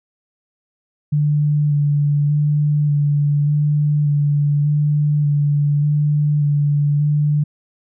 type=tone with vibrato; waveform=sine; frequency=146.83 Hz; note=D3; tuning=in tune; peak=-13 dBFS; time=1.12-7.44 s; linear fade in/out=10 ms; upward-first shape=square; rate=0.85 Hz; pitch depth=16 cents each way; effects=none